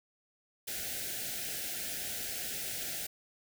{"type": "band-stop noise", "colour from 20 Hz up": "white", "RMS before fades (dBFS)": -38, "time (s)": [0.67, 3.07], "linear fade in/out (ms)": 10, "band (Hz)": [810, 1400], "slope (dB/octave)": 96, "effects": []}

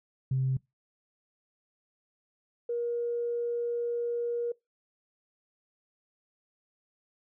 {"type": "tone pair in turn", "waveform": "sine", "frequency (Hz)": [131.6, 474.7], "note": ["C3", "A#4"], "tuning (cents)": [10, 31], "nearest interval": "octave + minor seventh", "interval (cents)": 2221, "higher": "second", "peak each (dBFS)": [-24, -28], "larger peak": "first", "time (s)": [[0.31, 0.57], [2.69, 4.52]], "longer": "second", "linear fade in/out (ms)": 5, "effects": ["noise-tail reverb RT60 0.2 s tail -24 dB re dry", "tanh soft clip ceiling -20 dBFS"]}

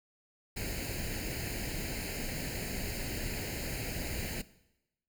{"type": "noise with comb filter", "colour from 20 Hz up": "pink", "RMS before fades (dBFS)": -37, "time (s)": [0.56, 4.42], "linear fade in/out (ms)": 10, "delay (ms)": 0.43, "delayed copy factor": 0.8, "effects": ["noise-tail reverb RT60 0.9 s tail -18 dB re dry"]}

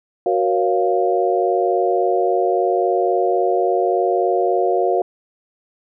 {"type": "chord", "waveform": "sine", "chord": "Gb major seventh", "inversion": "none", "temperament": "equal with one note detuned", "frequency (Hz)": [370, 470.8, 554.4, 698.5], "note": ["Gb4", "Bb4", "Db5", "F5"], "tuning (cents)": [0, 17, 0, 0], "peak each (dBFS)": [-19, -21, -23, -19], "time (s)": [0.26, 5.02], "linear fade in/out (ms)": 2, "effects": []}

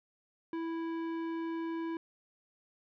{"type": "tone with tanh clipping", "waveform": "triangle", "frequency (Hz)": 329.6, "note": "E4", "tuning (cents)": 0, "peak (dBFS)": -36, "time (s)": [0.53, 1.97], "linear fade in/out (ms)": 2, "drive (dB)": 18, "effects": []}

